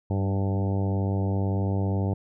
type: harmonic tone with a mistuned harmonic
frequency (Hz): 98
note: G2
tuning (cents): 0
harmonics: 1 / 2 / 3 / 4 / 5 / 6 / 7 / 8 / 9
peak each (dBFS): -24 / -30 / -34 / -36 / -38 / -40 / -41 / -42 / -43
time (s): 0.1-2.14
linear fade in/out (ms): 5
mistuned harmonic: 2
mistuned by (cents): -27
effects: none